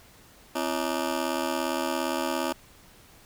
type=ring-modulated tone; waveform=15% pulse; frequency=300 Hz; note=D4; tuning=37 cents sharp; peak=-17 dBFS; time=0.55-2.53 s; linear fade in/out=10 ms; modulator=38.7 Hz; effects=pink hiss -54 dBFS RMS until 3.25 s